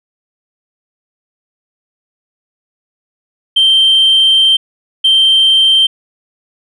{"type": "tone bursts at uneven times", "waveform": "sine", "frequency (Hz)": 3136, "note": "G7", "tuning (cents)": 0, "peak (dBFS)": -4, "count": 2, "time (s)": [[3.56, 4.57], [5.04, 5.87]], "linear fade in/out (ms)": 10, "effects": ["tanh soft clip ceiling -3 dBFS"]}